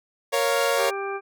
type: chord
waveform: sawtooth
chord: Bb minor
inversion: none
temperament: equal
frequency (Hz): 466.2 / 554.4 / 698.5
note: Bb4 / Db5 / F5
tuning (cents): 0 / 0 / 0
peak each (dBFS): -21 / -19 / -24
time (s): 0.32-0.91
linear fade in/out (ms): 20
type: harmonic tone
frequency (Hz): 394.8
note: G4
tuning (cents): +12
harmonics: 1 / 2 / 3 / 4 / 6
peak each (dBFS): -29 / -34 / -34 / -37 / -38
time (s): 0.76-1.21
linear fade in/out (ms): 50
effects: none